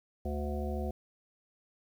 harmonic tone, 73.2 Hz, D2, 5 cents flat, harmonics 1 / 3 / 5 / 7 / 9 / 10, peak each -34 / -39 / -41 / -42 / -44 / -44 dBFS, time 0.25-0.91 s, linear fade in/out 5 ms, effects 10-bit

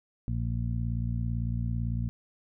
harmonic tone, 57.9 Hz, A#1, 11 cents flat, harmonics 1 / 2 / 3 / 4, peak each -32 / -30 / -38 / -38 dBFS, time 0.28-2.09 s, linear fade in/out 0 ms, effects none

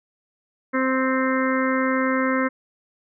harmonic tone, 261.6 Hz, C4, in tune, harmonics 1 / 2 / 4 / 5 / 6 / 7 / 8, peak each -22 / -25 / -28 / -29 / -30 / -30 / -31 dBFS, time 0.73-2.49 s, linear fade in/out 20 ms, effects none

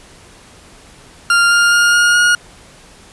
40% pulse tone with pitch steps, 1396.9 / 1406.6 / 1416.4 / 1426.3 / 1436.2 Hz, F6 / F6 / F6 / F6 / F6, 0 / +12 / +24 / +36 / +48 cents, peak -8 dBFS, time 1.3-2.35 s, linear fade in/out 2 ms, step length 210 ms, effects pink hiss -42 dBFS RMS until 3.12 s + resampled to 24000 Hz

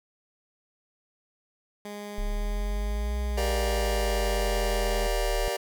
15% pulse tone, 206.1 Hz, G#3, 13 cents flat, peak -30 dBFS, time 1.85-5.07 s, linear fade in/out 2 ms
sine exponential two-way sweep, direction up then down, 33.64 to 62.4 to 36.25 Hz, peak -26 dBFS, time 2.18-5.48 s, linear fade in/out 0 ms, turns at 3.19 s
sawtooth chord, G minor seventh, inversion none, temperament just, 392 / 470.4 / 588 / 705.6 Hz, G4 / Bb4 / D5 / F5, 0 / +16 / +2 / +18 cents, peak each -29 / -29 / -27 / -31 dBFS, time 3.37-5.57 s, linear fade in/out 10 ms
effects none

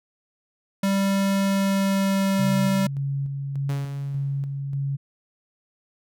square tone with pitch glide, 196 to 194.08 Hz, G3 to G3, 0 to -17 cents, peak -20 dBFS, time 0.83-2.87 s, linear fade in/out 5 ms, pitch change -17 cents, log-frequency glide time 1.46-2.61 s
sine tone with tremolo, 138.8 Hz, C#3, 3 cents sharp, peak -23 dBFS, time 2.38-4.97 s, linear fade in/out 20 ms, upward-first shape square, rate 1.7 Hz, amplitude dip 35%
sawtooth tone with exponential decay, 140.7 Hz, C#3, 26 cents sharp, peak -25 dBFS, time 3.69-4.61 s, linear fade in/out 5 ms, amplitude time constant 200 ms
effects none

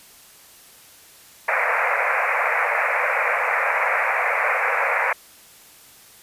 white band-pass noise, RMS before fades -21 dBFS, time 1.48-5.13 s, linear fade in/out 5 ms, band 480 to 2400 Hz, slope 96 dB/octave, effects white hiss -48 dBFS RMS until 6.22 s + resampled to 32000 Hz

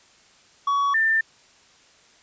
triangle / sine tone pair in turn, 1125 / 1788.3 Hz, C#6 / A6, +25 / +28 cents, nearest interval minor sixth, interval 803 cents, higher second, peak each -17 dBFS, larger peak neither, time 0.67-0.94 / 0.94-1.21 s, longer neither, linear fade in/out 5 ms, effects white hiss -55 dBFS RMS until 2.22 s + resampled to 16000 Hz

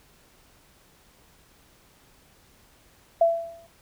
sine tone with exponential decay, 670 Hz, E5, 28 cents sharp, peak -13 dBFS, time 3.21-3.67 s, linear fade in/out 5 ms, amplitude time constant 100 ms, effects pink hiss -58 dBFS RMS until 3.81 s

